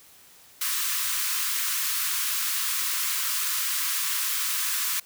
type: high-pass noise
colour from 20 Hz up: white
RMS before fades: -27 dBFS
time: 0.61-5 s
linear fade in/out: 5 ms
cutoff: 1000 Hz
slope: 96 dB/octave
effects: white hiss -53 dBFS RMS until 5.05 s